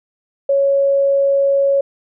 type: tone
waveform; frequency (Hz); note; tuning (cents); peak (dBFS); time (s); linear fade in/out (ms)
sine; 554.4; C#5; 0; -11; 0.49-1.81; 5
effects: none